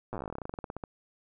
slowing click train, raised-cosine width 1 ms, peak -23 dBFS, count 25, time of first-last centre 0.13-0.838 s, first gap 8 ms, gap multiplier 1.1, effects none

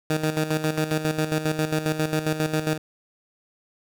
15% pulse tone with tremolo, 155.56 Hz, D#3, in tune, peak -14 dBFS, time 0.1-2.78 s, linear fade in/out 2 ms, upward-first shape square, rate 7.4 Hz, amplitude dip 65%, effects none

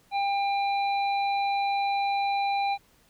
harmonic tone, 798 Hz, G5, 31 cents sharp, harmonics 1 / 3 / 5, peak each -24 / -34 / -38 dBFS, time 0.11-2.78 s, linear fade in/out 50 ms, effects pink hiss -62 dBFS RMS until 3.09 s

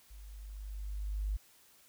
sine tone with level ramp, 50.6 Hz, G#1, 44 cents flat, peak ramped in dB -48 to -30 dBFS, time 0.1-1.37 s, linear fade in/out 10 ms, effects white hiss -63 dBFS RMS until 1.88 s

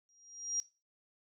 sine tone with exponential growth, 5700 Hz, F8, 34 cents sharp, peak -29 dBFS, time 0.09-0.6 s, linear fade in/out 0 ms, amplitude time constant 110 ms, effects noise-tail reverb RT60 0.3 s tail -17 dB re dry

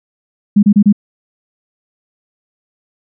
sine tone bursts, 205 Hz, G#3, 22 cents flat, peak -4 dBFS, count 4, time 0.56-0.927 s, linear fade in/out 10 ms, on 70 ms, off 29 ms, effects none

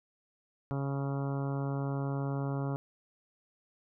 harmonic tone, 138.59 Hz, C#3, in tune, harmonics 1 / 2 / 3 / 4 / 5 / 6 / 7 / 8 / 9 / 10, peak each -32 / -38 / -42 / -44 / -46 / -48 / -49 / -50 / -51 / -52 dBFS, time 0.71-2.76 s, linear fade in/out 0 ms, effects none

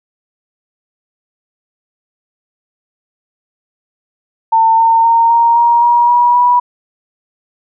sine tone with pitch steps, 900 / 910.5 / 921 / 931.7 / 942.6 / 953.5 / 964.6 / 975.8 Hz, A5 / A#5 / A#5 / A#5 / A#5 / A#5 / B5 / B5, +39 / -41 / -21 / -1 / +19 / +39 / -41 / -21 cents, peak -6 dBFS, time 4.52-6.6 s, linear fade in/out 10 ms, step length 260 ms, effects none

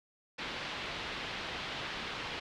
white low-pass noise, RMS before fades -40 dBFS, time 0.38-2.4 s, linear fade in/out 10 ms, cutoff 3700 Hz, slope 24 dB/octave, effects none

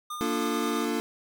square tone with tremolo, 1212 Hz, D#6, 46 cents flat, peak -33 dBFS, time 0.1-0.85 s, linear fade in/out 5 ms, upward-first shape sine, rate 9.3 Hz, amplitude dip 30%
square chord, Bb major seventh, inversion none, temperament equal with one note detuned, 233.1 / 293.7 / 349.2 / 443.3 Hz, Bb3 / D4 / F4 / A4, 0 / 0 / 0 / +13 cents, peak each -32 / -32 / -34 / -34 dBFS, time 0.21-1 s, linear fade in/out 0 ms
effects none

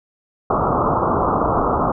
white low-pass noise, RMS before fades -18 dBFS, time 0.5-1.92 s, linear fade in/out 5 ms, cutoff 1300 Hz, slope 96 dB/octave, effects none

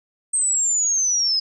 sine linear sweep, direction down, 8372 to 5020 Hz, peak -17 dBFS, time 0.33-1.4 s, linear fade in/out 10 ms, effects none

